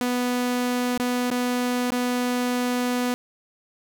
sawtooth tone with dropouts, 246.9 Hz, B3, in tune, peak -18 dBFS, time 0.01-3.14 s, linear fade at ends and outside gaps 0 ms, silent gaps 0.976-0.998 / 1.303-1.313 / 1.904-1.92 s, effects none

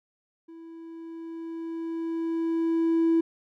triangle tone with level ramp, 329.6 Hz, E4, in tune, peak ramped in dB -41 to -15 dBFS, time 0.48-3.21 s, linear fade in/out 10 ms, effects tanh soft clip ceiling -15 dBFS

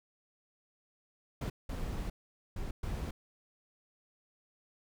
brown noise bursts at uneven times, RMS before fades -37 dBFS, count 4, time 1.41-1.5 / 1.69-2.1 / 2.56-2.71 / 2.83-3.11 s, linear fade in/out 5 ms, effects none

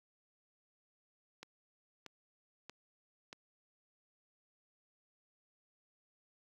click train, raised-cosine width 0.2 ms, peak -30 dBFS, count 4, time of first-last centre 1.43-3.329 s, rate 1.58 Hz, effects high-pass 80 Hz 12 dB/octave + 10-bit

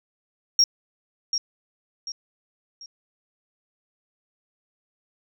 sine tone with echo, 5588 Hz, F8, in tune, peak -12 dBFS, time 0.59-0.64 s, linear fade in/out 2 ms, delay 740 ms, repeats 3, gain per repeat -9 dB, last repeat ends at 2.86 s, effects tanh soft clip ceiling -10 dBFS

